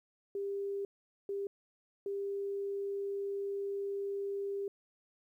sine tone bursts at uneven times, 398.3 Hz, G4, 28 cents sharp, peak -34 dBFS, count 3, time 0.35-0.85 / 1.29-1.47 / 2.06-4.68 s, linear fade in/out 2 ms, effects 12-bit

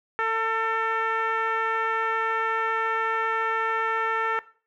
10% pulse tone with low-pass filter, 448.2 Hz, A4, 32 cents sharp, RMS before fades -25 dBFS, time 0.19-4.39 s, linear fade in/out 0 ms, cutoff 1600 Hz, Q 1.9, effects noise-tail reverb RT60 0.4 s tail -18 dB re dry

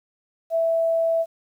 sine tone, 659.3 Hz, E5, in tune, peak -18 dBFS, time 0.5-1.26 s, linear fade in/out 50 ms, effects 9-bit

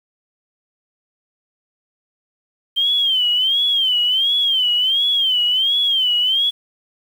sine tone with vibrato, 3136 Hz, G7, in tune, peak -14 dBFS, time 2.76-6.51 s, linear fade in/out 20 ms, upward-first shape sine, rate 1.4 Hz, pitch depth 130 cents each way, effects 7-bit

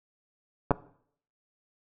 clicks, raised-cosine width 1 ms, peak -8 dBFS, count 2, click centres 0.708 / 0.715 s, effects noise-tail reverb RT60 0.6 s tail -18 dB re dry

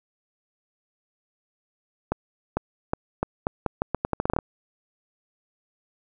accelerating click train, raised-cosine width 1 ms, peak -9 dBFS, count 16, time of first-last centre 2.12-4.388 s, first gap 450 ms, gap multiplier 0.81, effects none

